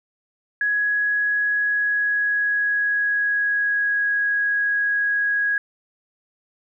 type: tone with pitch glide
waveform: sine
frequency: 1672 to 1655.7 Hz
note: G#6 to G#6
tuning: +11 to -6 cents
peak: -18 dBFS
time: 0.61-5.58 s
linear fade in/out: 2 ms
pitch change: -17 cents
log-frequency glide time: 1.58-4.11 s
effects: none